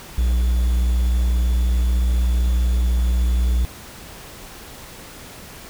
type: tone with quantisation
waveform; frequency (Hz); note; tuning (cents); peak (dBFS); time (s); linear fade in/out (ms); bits
triangle; 60.4; B1; -38; -13; 0.18-3.65; 0; 7
effects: pink hiss -39 dBFS RMS until 5.69 s